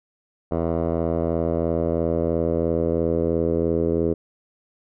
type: tone with low-pass filter sweep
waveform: 10% pulse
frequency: 83 Hz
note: E2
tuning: 12 cents sharp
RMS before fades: -22 dBFS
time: 0.51-4.14 s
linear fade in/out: 10 ms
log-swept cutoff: 740 to 440 Hz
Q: 2.9
effects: none